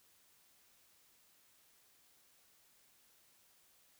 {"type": "silence", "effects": ["white hiss -69 dBFS RMS until 3.99 s"]}